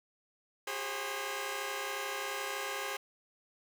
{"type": "tone cluster", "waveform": "10% pulse", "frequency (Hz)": [378.1, 409.7, 535, 1003], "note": ["F#4", "G#4", "C5", "B5"], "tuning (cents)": [38, -24, 38, 26], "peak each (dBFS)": [-37, -31, -31, -37], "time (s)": [0.67, 2.97], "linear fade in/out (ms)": 5, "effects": []}